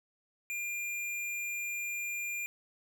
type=tone; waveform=square; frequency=2400 Hz; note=D7; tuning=37 cents sharp; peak=-35 dBFS; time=0.5-2.46 s; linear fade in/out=0 ms; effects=none